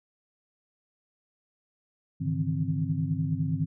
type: tone cluster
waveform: sine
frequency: 101.9 / 139.2 / 153.3 / 163.1 / 262 Hz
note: G#2 / C#3 / D#3 / E3 / C4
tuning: -32 / +8 / -25 / -18 / +2 cents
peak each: -34 / -34 / -29 / -31 / -35 dBFS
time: 2.2-3.66 s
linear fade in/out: 20 ms
effects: none